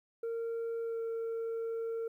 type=tone with pitch glide; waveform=sine; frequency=460.1 to 456.1 Hz; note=A#4 to A#4; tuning=-23 to -38 cents; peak=-31 dBFS; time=0.23-2.08 s; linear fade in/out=5 ms; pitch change=-15 cents; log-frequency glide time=0.82-1 s; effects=tanh soft clip ceiling -33 dBFS + 12-bit